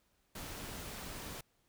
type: noise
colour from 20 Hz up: pink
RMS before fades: -45 dBFS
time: 0.35-1.41 s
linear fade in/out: 5 ms
effects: pink hiss -75 dBFS RMS until 1.68 s